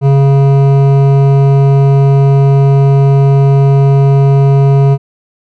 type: tone with hard clipping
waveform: sine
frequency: 138.1 Hz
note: C#3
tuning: 6 cents flat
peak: -6 dBFS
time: 0.01-4.98 s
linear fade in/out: 50 ms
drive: 12 dB
effects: none